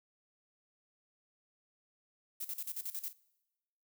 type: noise with tremolo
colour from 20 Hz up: violet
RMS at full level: -39 dBFS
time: 2.4-3.13 s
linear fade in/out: 10 ms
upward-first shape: square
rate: 11 Hz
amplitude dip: 80%
effects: noise-tail reverb RT60 1.0 s tail -23 dB re dry